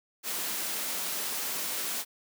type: high-pass noise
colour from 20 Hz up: white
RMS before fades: -33 dBFS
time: 0.23-2.05 s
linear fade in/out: 50 ms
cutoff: 170 Hz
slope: 24 dB/octave
effects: none